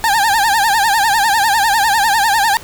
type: tone with vibrato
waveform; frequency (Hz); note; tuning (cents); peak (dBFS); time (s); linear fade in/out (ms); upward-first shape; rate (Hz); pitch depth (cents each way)
30% pulse; 852; G#5; +44; -8; 0.04-2.57; 0; sine; 10; 150
effects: pink hiss -35 dBFS RMS until 2.63 s